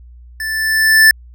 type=tone with level ramp; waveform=square; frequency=1760 Hz; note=A6; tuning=in tune; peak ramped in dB=-21 to -4 dBFS; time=0.4-1.11 s; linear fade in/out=2 ms; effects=added 60 Hz sine -36 dBFS peak until 1.34 s